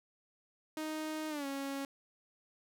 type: tone with pitch glide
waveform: sawtooth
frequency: 311.1 to 275.6 Hz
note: D#4 to C#4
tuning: 0 to -10 cents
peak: -33 dBFS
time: 0.77-1.85 s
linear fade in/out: 2 ms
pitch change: -210 cents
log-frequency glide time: 1.29-1.46 s
effects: none